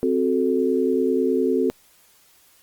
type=chord; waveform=sine; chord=F# diminished; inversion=second; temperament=equal; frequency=261.6 / 370 / 440 Hz; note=C4 / F#4 / A4; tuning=0 / 0 / 0 cents; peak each=-22 dBFS; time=0.03-1.7 s; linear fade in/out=0 ms; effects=white hiss -56 dBFS RMS until 2.62 s + Opus 32 kbps